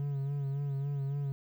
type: tone with vibrato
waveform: triangle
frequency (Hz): 140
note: C#3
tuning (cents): +18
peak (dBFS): -29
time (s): 0-1.32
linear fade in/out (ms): 0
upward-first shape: sine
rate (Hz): 3.6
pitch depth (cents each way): 41
effects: 11-bit